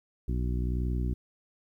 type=harmonic tone; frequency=61.3 Hz; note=B1; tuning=12 cents flat; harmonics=1 / 2 / 3 / 4 / 5 / 6; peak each=-28 / -34 / -38 / -40 / -42 / -44 dBFS; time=0.28-1.14 s; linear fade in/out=5 ms; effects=11-bit